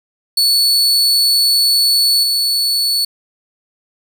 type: tone with level steps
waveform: 40% pulse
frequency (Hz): 4435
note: C#8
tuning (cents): 0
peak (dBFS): -9 / -12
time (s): 0.37-3.05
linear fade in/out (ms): 5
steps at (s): 2.23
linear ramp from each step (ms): 5
effects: none